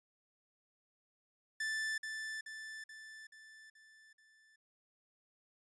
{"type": "tone with echo", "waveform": "45% pulse", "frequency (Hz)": 1760, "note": "A6", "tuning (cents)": 0, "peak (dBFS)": -35, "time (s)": [1.6, 1.98], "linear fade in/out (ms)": 5, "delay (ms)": 430, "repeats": 6, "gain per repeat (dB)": -5, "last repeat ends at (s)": 4.56, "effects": ["resampled to 22050 Hz"]}